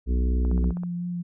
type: harmonic tone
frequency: 61.74 Hz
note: B1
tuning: in tune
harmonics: 1 / 3 / 4 / 5 / 6 / 7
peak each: -20 / -35 / -33 / -39 / -40 / -40 dBFS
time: 0.06-0.74 s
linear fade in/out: 50 ms
type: click train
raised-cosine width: 1 ms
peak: -27 dBFS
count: 7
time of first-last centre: 0.45-0.835 s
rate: 15.6 Hz
type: tone with vibrato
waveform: sine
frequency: 175.4 Hz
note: F3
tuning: 8 cents sharp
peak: -27 dBFS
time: 0.5-1.23 s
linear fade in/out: 20 ms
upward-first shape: sine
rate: 3.9 Hz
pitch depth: 14 cents each way
effects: none